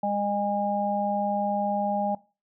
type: harmonic tone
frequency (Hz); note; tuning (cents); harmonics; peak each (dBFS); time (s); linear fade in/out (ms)
203.8; G#3; -32; 1 / 3 / 4; -30 / -29 / -26; 0.03-2.15; 5
effects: noise-tail reverb RT60 0.3 s tail -19 dB re dry